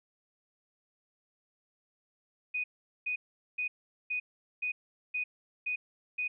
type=tone bursts; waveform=sine; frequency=2486 Hz; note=D#7; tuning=2 cents flat; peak=-30 dBFS; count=8; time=2.54-6.28 s; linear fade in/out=10 ms; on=100 ms; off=420 ms; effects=none